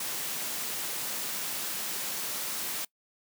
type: high-pass noise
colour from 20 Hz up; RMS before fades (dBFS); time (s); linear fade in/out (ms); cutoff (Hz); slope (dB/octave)
white; -34; 0-2.85; 5; 130; 24
effects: noise-tail reverb RT60 0.1 s tail -23 dB re dry